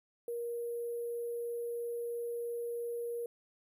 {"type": "tone with sample-and-hold", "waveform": "sine", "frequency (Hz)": 473, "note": "A#4", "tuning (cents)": 25, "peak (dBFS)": -35, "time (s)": [0.28, 3.26], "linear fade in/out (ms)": 2, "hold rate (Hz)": 11025, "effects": []}